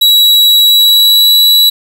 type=tone with pitch glide; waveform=45% pulse; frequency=3896 to 3925 Hz; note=B7 to B7; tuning=-24 to -11 cents; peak=-3 dBFS; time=0.01-1.7 s; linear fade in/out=10 ms; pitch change=+13 cents; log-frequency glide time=0.66-1.3 s; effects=none